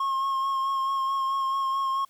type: tone with vibrato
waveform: triangle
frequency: 1079 Hz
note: C#6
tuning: 47 cents flat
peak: -22 dBFS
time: 0-2.05 s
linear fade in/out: 5 ms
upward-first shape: sine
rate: 4.6 Hz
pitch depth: 21 cents each way
effects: white hiss -63 dBFS RMS until 2.09 s